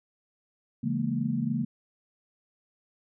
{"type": "chord", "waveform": "sine", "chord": "A# half-diminished seventh", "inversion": "first", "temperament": "just", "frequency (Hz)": [139.85, 167.82, 209.8, 233.1], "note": ["C#3", "E3", "G#3", "A#3"], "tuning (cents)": [16, 31, 18, 0], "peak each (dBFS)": [-32, -34, -32, -29], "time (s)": [0.83, 1.65], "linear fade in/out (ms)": 10, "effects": []}